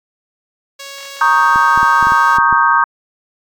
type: tone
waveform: 5% pulse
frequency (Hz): 554.4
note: C#5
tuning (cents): 0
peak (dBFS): -17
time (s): 0.79-2.38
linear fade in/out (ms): 10
type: chord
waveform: sine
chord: Eb dominant seventh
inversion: second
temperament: equal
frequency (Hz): 932.3 / 1108.7 / 1244.5 / 1568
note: Bb5 / Db6 / Eb6 / G6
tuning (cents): 0 / 0 / 0 / 0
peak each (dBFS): -14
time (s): 1.21-2.84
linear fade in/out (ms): 2
type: clicks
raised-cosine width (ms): 3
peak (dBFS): -14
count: 8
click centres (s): 1.559 / 1.776 / 1.83 / 2.027 / 2.07 / 2.121 / 2.385 / 2.527
effects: AAC 64 kbps